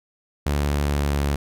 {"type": "tone with pitch glide", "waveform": "sawtooth", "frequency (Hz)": [72.3, 71.22], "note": ["D2", "C#2"], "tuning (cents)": [-27, 47], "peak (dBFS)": -16, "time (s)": [0.46, 1.36], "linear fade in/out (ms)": 5, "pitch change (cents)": -26, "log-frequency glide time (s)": [0.82, 1.22], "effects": []}